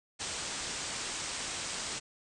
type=low-pass noise; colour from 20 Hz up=white; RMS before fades=-38 dBFS; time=0.19-2 s; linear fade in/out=20 ms; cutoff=8800 Hz; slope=96 dB/octave; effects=none